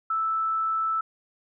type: tone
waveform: sine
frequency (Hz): 1317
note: E6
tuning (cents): -2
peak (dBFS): -23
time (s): 0.1-1.01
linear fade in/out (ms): 5
effects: none